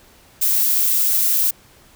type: noise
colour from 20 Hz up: violet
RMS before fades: -17 dBFS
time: 0.41-1.51 s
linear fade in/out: 10 ms
effects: pink hiss -50 dBFS RMS until 1.95 s